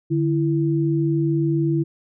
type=tone pair together; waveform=sine; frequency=147.7 / 331.6 Hz; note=D3 / E4; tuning=+10 / +10 cents; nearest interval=octave + major second; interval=1400 cents; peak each=-20 dBFS; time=0.1-1.84 s; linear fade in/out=20 ms; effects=none